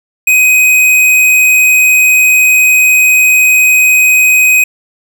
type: tone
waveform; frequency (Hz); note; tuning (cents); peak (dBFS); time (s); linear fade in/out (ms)
square; 2511; D#7; +15; -5; 0.27-4.64; 5
effects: none